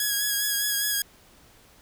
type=tone with vibrato; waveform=5% pulse; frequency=1661.2 Hz; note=G#6; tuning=in tune; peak=-13 dBFS; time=0-1.02 s; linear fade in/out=2 ms; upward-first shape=sine; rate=4.9 Hz; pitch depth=28 cents each way; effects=pink hiss -55 dBFS RMS until 1.81 s